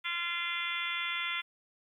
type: harmonic tone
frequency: 344.1 Hz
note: F4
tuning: 26 cents flat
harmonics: 3 / 4 / 5 / 6 / 7 / 8 / 9 / 10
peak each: -45 / -39 / -46 / -36 / -40 / -42 / -44 / -39 dBFS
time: 0.04-1.42 s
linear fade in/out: 20 ms
effects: 11-bit